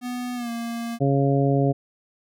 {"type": "tone with pitch glide", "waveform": "square", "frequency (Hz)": [246.9, 233], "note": ["B3", "A#3"], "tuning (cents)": [0, -1], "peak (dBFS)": -28, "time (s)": [0.01, 0.99], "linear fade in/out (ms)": 50, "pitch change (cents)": -101, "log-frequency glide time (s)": [0.35, 0.5]}
{"type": "harmonic tone", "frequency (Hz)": 138.59, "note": "C#3", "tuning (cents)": 0, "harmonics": [1, 2, 3, 4, 5], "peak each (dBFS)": [-20, -23, -25, -27, -28], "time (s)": [1, 1.73], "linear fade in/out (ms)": 20}
{"effects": []}